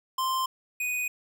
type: tone pair in turn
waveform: square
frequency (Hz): 1045 / 2485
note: C6 / D#7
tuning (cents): -2 / -3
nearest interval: octave + minor third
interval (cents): 1499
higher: second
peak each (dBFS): -26 / -28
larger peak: first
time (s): 0.18-0.46 / 0.8-1.08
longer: neither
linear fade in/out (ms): 5
effects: none

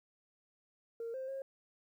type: tone with pitch steps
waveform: sine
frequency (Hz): 461.4 / 525 / 539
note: A#4 / C5 / C#5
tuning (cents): -18 / +6 / -49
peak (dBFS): -37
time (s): 1-1.42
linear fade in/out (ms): 2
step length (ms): 140
effects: tanh soft clip ceiling -35 dBFS + 12-bit

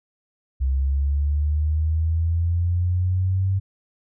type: linear sweep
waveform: sine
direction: up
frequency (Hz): 65.41 to 96.8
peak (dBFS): -18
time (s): 0.6-3.6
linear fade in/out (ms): 20
effects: none

